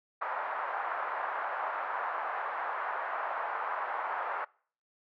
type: band-pass noise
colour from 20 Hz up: pink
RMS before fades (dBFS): -35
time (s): 0.21-4.45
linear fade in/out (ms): 10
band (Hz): 730 to 1500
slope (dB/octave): 24
effects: noise-tail reverb RT60 0.5 s tail -25 dB re dry